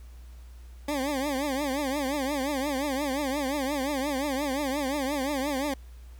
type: tone with vibrato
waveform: 20% pulse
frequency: 278.1 Hz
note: C#4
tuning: 6 cents sharp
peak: -22 dBFS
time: 0.88-5.74 s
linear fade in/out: 5 ms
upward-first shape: triangle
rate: 5.7 Hz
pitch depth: 160 cents each way
effects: added 60 Hz sine -43 dBFS peak until 6.19 s + pink hiss -60 dBFS RMS until 6.19 s